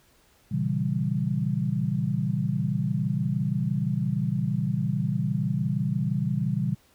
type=chord; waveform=sine; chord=A# diminished seventh; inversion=none; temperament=equal with one note detuned; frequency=118.99 / 138.59 / 164.81 / 196 Hz; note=A#2 / C#3 / E3 / G3; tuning=+36 / 0 / 0 / 0 cents; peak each=-30 / -28 / -29 / -29 dBFS; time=0.51-6.75 s; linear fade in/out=10 ms; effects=pink hiss -61 dBFS RMS until 6.94 s